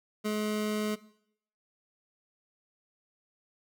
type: tone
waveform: 25% pulse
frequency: 212.4 Hz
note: G#3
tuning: 39 cents sharp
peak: -25 dBFS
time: 0.24-0.96 s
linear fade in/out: 20 ms
effects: noise-tail reverb RT60 0.7 s tail -19 dB re dry